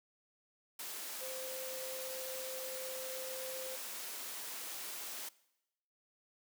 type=tone in noise; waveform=sine; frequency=520 Hz; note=C5; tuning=11 cents flat; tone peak=-44 dBFS; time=1.21-3.76 s; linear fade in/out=5 ms; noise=white; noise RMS=-44 dBFS; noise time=0.79-5.29 s; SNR=-3 dB; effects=noise-tail reverb RT60 0.9 s tail -21 dB re dry + high-pass 300 Hz 12 dB/octave